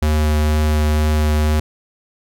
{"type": "tone with vibrato", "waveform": "square", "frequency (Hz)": 76.2, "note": "D#2", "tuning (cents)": -36, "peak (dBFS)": -14, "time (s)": [0.02, 1.6], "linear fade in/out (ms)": 5, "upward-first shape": "triangle", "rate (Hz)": 2.1, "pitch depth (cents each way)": 11, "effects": []}